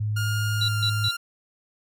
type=tone; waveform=sine; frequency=106.1 Hz; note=G#2; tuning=38 cents sharp; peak=-23 dBFS; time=0-1.09 s; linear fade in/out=10 ms
type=tone with pitch glide; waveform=sawtooth; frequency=1416 to 1394.9 Hz; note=F6 to F6; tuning=+23 to -2 cents; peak=-25 dBFS; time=0.16-1.17 s; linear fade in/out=10 ms; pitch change=-25 cents; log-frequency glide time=0.56-0.75 s
type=tone bursts; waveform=sine; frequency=3951 Hz; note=B7; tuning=in tune; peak=-22 dBFS; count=3; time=0.61-1.112 s; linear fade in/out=5 ms; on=74 ms; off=140 ms
effects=none